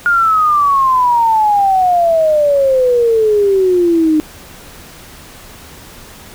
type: exponential sweep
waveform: sine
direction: down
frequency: 1429 to 304.1 Hz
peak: -8 dBFS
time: 0.06-4.2 s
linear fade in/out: 0 ms
effects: pink hiss -36 dBFS RMS until 6.34 s